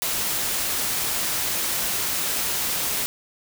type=noise; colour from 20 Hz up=white; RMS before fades=-25 dBFS; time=0.02-3.06 s; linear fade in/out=0 ms; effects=none